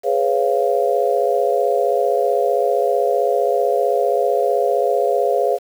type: chord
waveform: sine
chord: C# dominant seventh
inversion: second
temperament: just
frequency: 415.8 / 498.9 / 554.4 / 693 Hz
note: G#4 / B4 / C#5 / E#5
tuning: +2 / +17 / 0 / -14 cents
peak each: -20 dBFS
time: 0.03-5.59 s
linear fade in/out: 50 ms
effects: 7-bit